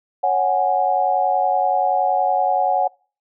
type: chord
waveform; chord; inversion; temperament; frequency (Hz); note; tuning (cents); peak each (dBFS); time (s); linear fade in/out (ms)
sine; C# suspended fourth; none; equal; 554.4 / 740 / 830.6; C#5 / F#5 / G#5; 0 / 0 / 0; -23 / -17 / -21; 0.23-2.88; 10
effects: noise-tail reverb RT60 0.4 s tail -26 dB re dry